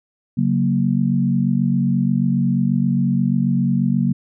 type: chord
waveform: sine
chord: F# major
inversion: second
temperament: equal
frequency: 138.59 / 185 / 233.1 Hz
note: C#3 / F#3 / A#3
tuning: 0 / 0 / 0 cents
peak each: -20 / -19 / -19 dBFS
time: 0.37-4.13 s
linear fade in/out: 10 ms
effects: none